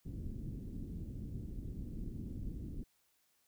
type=low-pass noise; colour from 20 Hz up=pink; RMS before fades=-43 dBFS; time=0.05-2.84 s; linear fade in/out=10 ms; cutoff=290 Hz; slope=24 dB/octave; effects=white hiss -75 dBFS RMS until 3.47 s